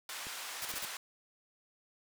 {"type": "band-pass noise", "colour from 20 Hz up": "pink", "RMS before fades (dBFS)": -43, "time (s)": [0.09, 0.97], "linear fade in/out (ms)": 2, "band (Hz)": [1100, 13000], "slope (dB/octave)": 12}
{"type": "clicks", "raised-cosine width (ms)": 2, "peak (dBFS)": -36, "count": 2, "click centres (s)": [0.269, 0.739]}
{"type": "noise bursts", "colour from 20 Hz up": "white", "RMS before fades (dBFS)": -39, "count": 4, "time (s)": [0.62, 0.852], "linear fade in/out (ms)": 2, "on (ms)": 31, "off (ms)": 36}
{"effects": []}